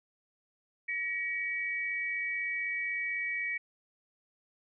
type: tone pair together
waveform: sine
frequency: 1912.2 / 2274 Hz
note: A#6 / C#7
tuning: +44 / +44 cents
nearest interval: minor third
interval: 300 cents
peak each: -35 / -33 dBFS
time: 0.88-3.58 s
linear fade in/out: 10 ms
effects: none